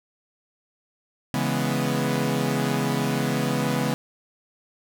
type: chord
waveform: sawtooth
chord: C# minor seventh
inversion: none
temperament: equal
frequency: 138.59 / 164.81 / 207.7 / 246.9 Hz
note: C#3 / E3 / G#3 / B3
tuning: 0 / 0 / 0 / 0 cents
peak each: -23 / -25 / -25 / -23 dBFS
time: 1.34-3.94 s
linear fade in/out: 0 ms
effects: none